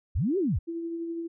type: linear two-way sweep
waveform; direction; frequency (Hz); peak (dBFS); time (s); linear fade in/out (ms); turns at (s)
sine; up then down; 46.53 to 408.3 to 46.53; -23; 0.15-0.59; 10; 0.38
type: tone with tremolo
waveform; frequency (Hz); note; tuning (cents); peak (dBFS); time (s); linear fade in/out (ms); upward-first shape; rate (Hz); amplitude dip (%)
sine; 334.3; E4; +24; -29; 0.67-1.28; 20; triangle; 12; 35
effects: none